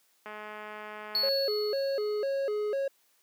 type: click train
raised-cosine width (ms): 0.5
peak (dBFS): -27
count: 219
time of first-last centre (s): 0.26-1.288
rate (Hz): 212
type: tone with exponential decay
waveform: triangle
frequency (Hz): 4393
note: C#8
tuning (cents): -16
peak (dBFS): -23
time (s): 1.15-2.86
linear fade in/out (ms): 1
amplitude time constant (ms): 370
type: tone with vibrato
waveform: triangle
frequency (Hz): 480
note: B4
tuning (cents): -49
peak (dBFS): -25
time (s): 1.23-2.88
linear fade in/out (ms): 5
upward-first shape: square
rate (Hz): 2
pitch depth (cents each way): 230
effects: white hiss -68 dBFS RMS until 3.22 s + high-pass 300 Hz 12 dB/octave